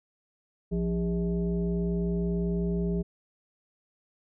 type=tone with frequency modulation; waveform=sine; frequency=174.61 Hz; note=F3; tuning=in tune; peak=-25 dBFS; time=0.71-3.03 s; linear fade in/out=20 ms; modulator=231 Hz; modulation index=0.95; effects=none